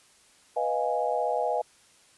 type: chord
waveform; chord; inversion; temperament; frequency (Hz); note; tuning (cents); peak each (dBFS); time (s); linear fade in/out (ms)
sine; F half-diminished seventh; second; equal; 493.9 / 622.3 / 698.5 / 830.6; Cb5 / Eb5 / F5 / Ab5; 0 / 0 / 0 / 0; -30; 0.56-1.62; 10
effects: white hiss -59 dBFS RMS until 2.17 s + resampled to 24000 Hz